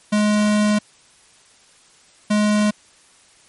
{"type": "tone pair in turn", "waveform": "square", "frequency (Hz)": [209.9, 209.9], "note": ["G#3", "G#3"], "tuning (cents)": [19, 19], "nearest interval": "unison", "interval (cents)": 0, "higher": "neither", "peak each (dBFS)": -15, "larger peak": "neither", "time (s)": [[0.12, 0.79], [2.3, 2.71]], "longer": "first", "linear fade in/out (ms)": 10, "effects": ["white hiss -52 dBFS RMS until 3.48 s", "MP3 48 kbps"]}